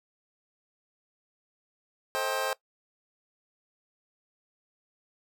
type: chord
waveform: 25% pulse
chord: A half-diminished seventh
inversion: none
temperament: just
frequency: 440 / 528 / 633.6 / 792 Hz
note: A4 / C5 / Eb5 / G5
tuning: 0 / +16 / +31 / +18 cents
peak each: -33 / -28 / -32 / -31 dBFS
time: 2.15-2.53 s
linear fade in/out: 0 ms
effects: noise-tail reverb RT60 0.1 s tail -20 dB re dry